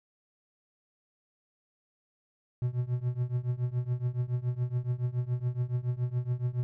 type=tone with tremolo; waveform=triangle; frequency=123.4 Hz; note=B2; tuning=1 cent flat; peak=-22 dBFS; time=2.62-6.63 s; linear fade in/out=0 ms; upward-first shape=triangle; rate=7.1 Hz; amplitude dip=95%; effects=none